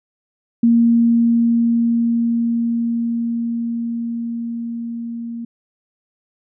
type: tone with level ramp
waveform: sine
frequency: 233.1 Hz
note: A#3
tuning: in tune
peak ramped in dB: -9 to -25 dBFS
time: 0.63-5.45 s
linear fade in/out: 5 ms
effects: none